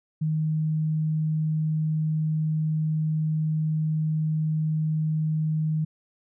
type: tone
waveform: sine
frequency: 156 Hz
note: D#3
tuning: 5 cents sharp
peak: -22 dBFS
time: 0.21-5.85 s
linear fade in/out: 10 ms
effects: none